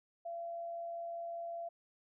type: tone with amplitude modulation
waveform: sine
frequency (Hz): 680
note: F5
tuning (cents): -46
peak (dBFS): -38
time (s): 0.25-1.69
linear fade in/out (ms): 10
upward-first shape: sine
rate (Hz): 85.1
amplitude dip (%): 25
effects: none